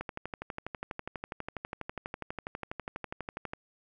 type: click train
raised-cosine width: 0.5 ms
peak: -21 dBFS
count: 44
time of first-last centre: 0.01-3.535 s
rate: 12.2 Hz
effects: none